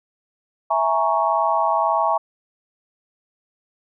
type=chord; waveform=sine; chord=A# half-diminished seventh; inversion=second; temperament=equal; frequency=659.3 / 830.6 / 932.3 / 1108.7 Hz; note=E5 / G#5 / A#5 / C#6; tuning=0 / 0 / 0 / 0 cents; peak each=-22 dBFS; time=0.7-2.18 s; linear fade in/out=10 ms; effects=none